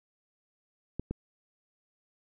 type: clicks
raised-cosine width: 3 ms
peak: -20 dBFS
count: 2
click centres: 0.996 / 1.11 s
effects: none